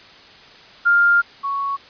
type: tone pair in turn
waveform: sine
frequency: 1401 / 1112 Hz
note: F6 / C#6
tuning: +5 / +5 cents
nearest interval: major third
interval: 400 cents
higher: first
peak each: -11 / -20 dBFS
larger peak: first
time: 0.85-1.22 / 1.43-1.77 s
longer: first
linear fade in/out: 20 ms
effects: white hiss -44 dBFS RMS until 1.89 s + resampled to 11025 Hz